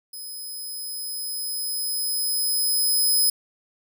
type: tone with level ramp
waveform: 5% pulse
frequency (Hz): 5070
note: D#8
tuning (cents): +32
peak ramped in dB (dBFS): -29 to -11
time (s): 0.13-3.3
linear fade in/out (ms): 5
effects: none